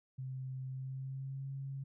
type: tone with pitch glide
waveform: sine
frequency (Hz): 130.81 to 136.29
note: C3 to C#3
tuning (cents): 0 to -29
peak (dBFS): -39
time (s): 0.18-1.84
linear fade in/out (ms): 10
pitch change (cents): +71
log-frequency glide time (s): 0.68-1.49
effects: none